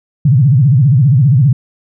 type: tone with vibrato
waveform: sine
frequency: 133.7 Hz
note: C3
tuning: 38 cents sharp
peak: -5 dBFS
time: 0.25-1.53 s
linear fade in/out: 5 ms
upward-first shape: sine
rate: 15 Hz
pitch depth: 260 cents each way
effects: none